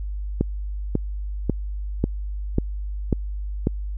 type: click train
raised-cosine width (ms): 3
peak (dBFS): -6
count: 7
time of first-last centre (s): 0.41-3.671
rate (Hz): 1.84
effects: added 50 Hz sine -26 dBFS peak until 3.97 s